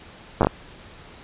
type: slowing click train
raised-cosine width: 1 ms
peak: -3 dBFS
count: 5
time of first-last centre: 0.41-0.47 s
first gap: 9 ms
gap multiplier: 1.35
effects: pink hiss -45 dBFS RMS until 1.23 s + resampled to 8000 Hz